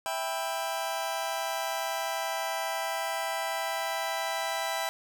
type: chord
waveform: sawtooth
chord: E minor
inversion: none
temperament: just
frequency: 659.3 / 791.1 / 988.9 Hz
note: E5 / G5 / B5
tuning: 0 / +16 / +2 cents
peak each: -30 / -30 / -32 dBFS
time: 0.06-4.89 s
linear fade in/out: 0 ms
effects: none